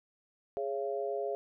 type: chord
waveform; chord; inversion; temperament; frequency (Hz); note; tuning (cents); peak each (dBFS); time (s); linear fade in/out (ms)
sine; Db major; second; equal with one note detuned; 415.3 / 554.4 / 681.7; Ab4 / Db5 / F5; 0 / 0 / -42; -35 / -37 / -37; 0.57-1.35; 0
effects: none